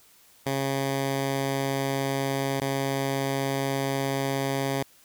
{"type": "tone with dropouts", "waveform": "10% pulse", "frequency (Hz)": 136.6, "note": "C#3", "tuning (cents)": -25, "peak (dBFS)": -17, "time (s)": [0.46, 4.83], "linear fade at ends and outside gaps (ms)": 5, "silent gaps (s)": [2.602, 2.614], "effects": ["white hiss -57 dBFS RMS until 5.04 s"]}